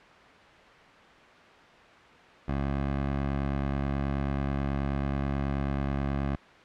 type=tone; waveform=15% pulse; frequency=69.3 Hz; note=C#2; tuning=in tune; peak=-21 dBFS; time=2.48-6.36 s; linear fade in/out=5 ms; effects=white hiss -51 dBFS RMS until 6.64 s + low-pass 2000 Hz 12 dB/octave